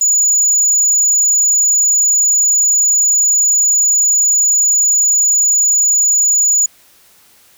sine tone, 6910 Hz, A8, 32 cents flat, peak -6 dBFS, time 0.01-6.66 s, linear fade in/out 5 ms, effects tanh soft clip ceiling -8 dBFS + white hiss -48 dBFS RMS until 7.57 s

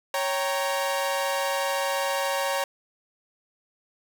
sawtooth chord, G diminished, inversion second, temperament equal with one note detuned, 554.4 / 779 / 932.3 Hz, Db5 / G5 / Bb5, 0 / -11 / 0 cents, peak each -23 / -28 / -26 dBFS, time 0.14-2.64 s, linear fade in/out 2 ms, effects none

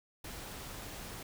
pink noise, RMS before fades -45 dBFS, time 0.24-1.23 s, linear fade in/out 5 ms, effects none

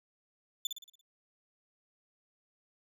35% pulse tone with echo, 3503 Hz, A7, 8 cents flat, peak -28 dBFS, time 0.65-0.67 s, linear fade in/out 2 ms, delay 57 ms, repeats 6, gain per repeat -6 dB, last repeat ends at 1.012 s, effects none

